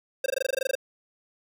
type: tone bursts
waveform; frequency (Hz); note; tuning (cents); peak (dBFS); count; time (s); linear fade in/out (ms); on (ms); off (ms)
square; 530; C5; +22; -23; 13; 0.24-0.753; 5; 21; 20
effects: none